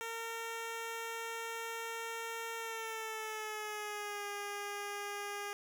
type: tone with pitch glide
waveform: 10% pulse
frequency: 457.4 to 407.5 Hz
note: A#4 to G#4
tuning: -33 to -33 cents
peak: -31 dBFS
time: 0.01-5.53 s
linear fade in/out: 0 ms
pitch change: -200 cents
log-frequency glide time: 2.56-4.27 s
effects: none